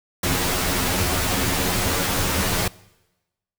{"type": "noise with comb filter", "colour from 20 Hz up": "pink", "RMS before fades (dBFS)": -22, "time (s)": [0.23, 2.68], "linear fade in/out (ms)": 5, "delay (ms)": 11, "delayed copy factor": 1, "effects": ["noise-tail reverb RT60 1.0 s tail -22 dB re dry"]}